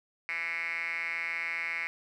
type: tone with band-pass filter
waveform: 5% pulse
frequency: 167.3 Hz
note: E3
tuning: 26 cents sharp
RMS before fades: -34 dBFS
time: 0.29-1.87 s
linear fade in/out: 0 ms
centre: 2200 Hz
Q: 9.2
effects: none